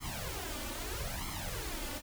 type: noise with flanger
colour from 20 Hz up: pink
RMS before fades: -39 dBFS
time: 0-2.02 s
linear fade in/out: 50 ms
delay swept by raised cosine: 0.94 to 3.44 ms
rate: 0.78 Hz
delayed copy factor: +0.8
effects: none